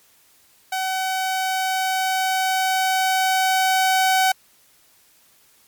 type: tone with level ramp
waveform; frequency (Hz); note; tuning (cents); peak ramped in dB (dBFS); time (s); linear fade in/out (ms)
sawtooth; 756; F#5; +37; -18 to -11; 0.72-4.32; 5
effects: white hiss -56 dBFS RMS until 5.67 s + MP3 96 kbps